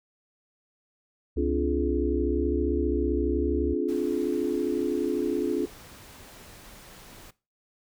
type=tone with vibrato; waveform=sine; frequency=67.7 Hz; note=C#2; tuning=40 cents flat; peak=-29 dBFS; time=1.36-3.74 s; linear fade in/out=10 ms; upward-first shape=square; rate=1 Hz; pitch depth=46 cents each way
type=chord; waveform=sine; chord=D half-diminished seventh; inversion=third; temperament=equal with one note detuned; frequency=261.6 / 293.7 / 349.2 / 424 Hz; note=C4 / D4 / F4 / Ab4; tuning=0 / 0 / 0 / +36 cents; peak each=-31 / -29 / -28 / -29 dBFS; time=1.37-5.66 s; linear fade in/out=5 ms
type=noise; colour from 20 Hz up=pink; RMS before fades=-48 dBFS; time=3.88-7.31 s; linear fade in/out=10 ms
effects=noise-tail reverb RT60 0.3 s tail -19 dB re dry